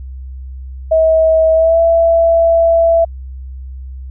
sine tone with pitch glide, 642 to 665.4 Hz, E5 to E5, -46 to +16 cents, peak -7 dBFS, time 0.91-3.05 s, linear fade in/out 10 ms, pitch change +62 cents, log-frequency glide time 1.53-1.8 s, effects added 65 Hz sine -25 dBFS peak until 4.1 s

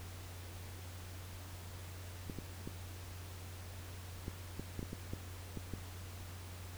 clicks, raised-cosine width 3 ms, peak -28 dBFS, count 11, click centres 2.298 / 2.387 / 2.675 / 4.281 / 4.596 / 4.793 / 4.829 / 4.931 / 5.135 / 5.573 / 5.737 s, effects added 90 Hz sine -47 dBFS peak until 6.77 s + pink hiss -53 dBFS RMS until 6.77 s

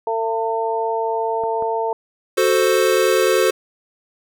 harmonic tone, 225.3 Hz, A3, 41 cents sharp, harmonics 2 / 3 / 4, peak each -22 / -25 / -22 dBFS, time 0.07-1.93 s, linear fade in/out 2 ms
clicks, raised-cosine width 1 ms, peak -20 dBFS, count 2, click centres 1.437 / 1.624 s
square chord, F# diminished, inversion none, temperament equal, 370 / 440 / 523.3 Hz, F#4 / A4 / C5, 0 / 0 / 0 cents, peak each -19 dBFS, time 2.37-3.51 s, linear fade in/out 10 ms
effects none

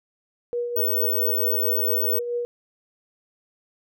sine tone with tremolo, 480 Hz, B4, 49 cents flat, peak -22 dBFS, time 0.53-2.45 s, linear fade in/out 0 ms, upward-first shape triangle, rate 4.5 Hz, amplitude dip 50%
sine tone, 15804 Hz, B9, in tune, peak -21 dBFS, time 0.76-2.19 s, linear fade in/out 5 ms
effects none

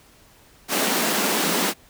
pink high-pass noise, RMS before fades -22 dBFS, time 0.68-1.74 s, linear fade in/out 50 ms, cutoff 170 Hz, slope 96 dB/octave, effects pink hiss -53 dBFS RMS until 1.89 s

